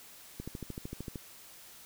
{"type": "click train", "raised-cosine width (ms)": 3, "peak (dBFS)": -26, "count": 11, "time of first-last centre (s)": [0.4, 1.158], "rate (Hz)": 13.2, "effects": ["white hiss -53 dBFS RMS until 1.85 s"]}